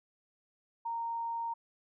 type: tone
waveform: sine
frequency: 926 Hz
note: A#5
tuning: 12 cents flat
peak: -33 dBFS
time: 0.85-1.54 s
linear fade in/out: 10 ms
effects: none